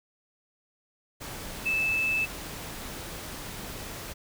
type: tone in noise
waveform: sine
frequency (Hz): 2625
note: E7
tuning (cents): -8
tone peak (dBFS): -24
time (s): 1.65-2.26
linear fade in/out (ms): 20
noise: pink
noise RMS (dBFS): -39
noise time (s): 1.2-4.14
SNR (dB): +12
effects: none